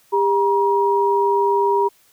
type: tone pair together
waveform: sine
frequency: 400.7 / 953 Hz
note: G4 / A#5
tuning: +38 / +38 cents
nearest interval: octave + minor third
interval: 1500 cents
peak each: -17 dBFS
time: 0.12-1.89 s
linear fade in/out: 20 ms
effects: white hiss -56 dBFS RMS until 2.12 s